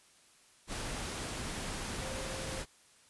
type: tone in noise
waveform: sine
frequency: 528 Hz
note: C5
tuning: 16 cents sharp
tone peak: -45 dBFS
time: 2-2.64 s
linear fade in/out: 50 ms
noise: pink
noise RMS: -39 dBFS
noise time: 0.67-2.66 s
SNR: -9 dB
effects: white hiss -63 dBFS RMS until 3.09 s + resampled to 24000 Hz